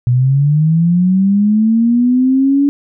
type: linear sweep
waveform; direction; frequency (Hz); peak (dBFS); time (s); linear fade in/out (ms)
sine; up; 120 to 285.8; -8; 0.07-2.69; 0
effects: none